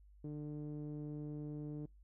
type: tone with low-pass filter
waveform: sawtooth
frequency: 149.2 Hz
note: D3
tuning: 28 cents sharp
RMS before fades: -44 dBFS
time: 0.24-1.86 s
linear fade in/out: 5 ms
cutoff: 360 Hz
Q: 2.1
effects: noise-tail reverb RT60 0.2 s tail -26 dB re dry + added 50 Hz sine -59 dBFS peak until 2.03 s